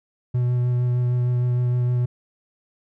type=tone with vibrato; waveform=triangle; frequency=123.2 Hz; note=B2; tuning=4 cents flat; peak=-16 dBFS; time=0.34-2.06 s; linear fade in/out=10 ms; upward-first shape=sine; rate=6.5 Hz; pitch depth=12 cents each way; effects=none